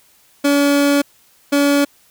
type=tone bursts at uneven times; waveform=30% pulse; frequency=284.6 Hz; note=C#4; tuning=46 cents sharp; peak=-9 dBFS; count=2; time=0.44-1.02 / 1.52-1.85 s; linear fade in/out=10 ms; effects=white hiss -53 dBFS RMS until 2.1 s